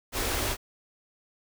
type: band-stop noise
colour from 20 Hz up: pink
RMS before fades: -29 dBFS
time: 0.12-0.57 s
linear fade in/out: 50 ms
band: 120 to 240 Hz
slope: 48 dB/octave
effects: none